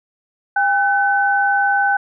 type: tone pair together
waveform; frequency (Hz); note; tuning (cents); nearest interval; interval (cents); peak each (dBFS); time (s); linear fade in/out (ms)
sine; 803 / 1515.9; G5 / F#6; +41 / +42; major seventh; 1101; -16; 0.56-1.97; 5
effects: none